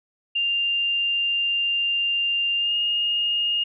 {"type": "tone with pitch glide", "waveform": "sine", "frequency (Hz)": [2794, 2843], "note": ["F7", "F7"], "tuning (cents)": [0, 30], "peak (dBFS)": -20, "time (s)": [0.35, 3.64], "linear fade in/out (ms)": 10, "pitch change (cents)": 30, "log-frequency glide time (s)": [2.57, 2.75], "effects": []}